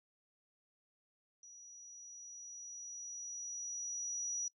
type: tone with level ramp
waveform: sine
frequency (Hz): 5830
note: F#8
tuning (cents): -26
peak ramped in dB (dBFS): -53 to -35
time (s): 1.43-4.48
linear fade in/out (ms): 2
effects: noise-tail reverb RT60 0.1 s tail -23 dB re dry